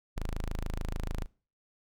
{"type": "tone", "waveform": "sawtooth", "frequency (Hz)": 26.85, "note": "A0", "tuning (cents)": -41, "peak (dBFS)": -28, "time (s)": [0.16, 1.26], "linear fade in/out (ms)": 10, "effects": ["noise-tail reverb RT60 0.4 s tail -24 dB re dry"]}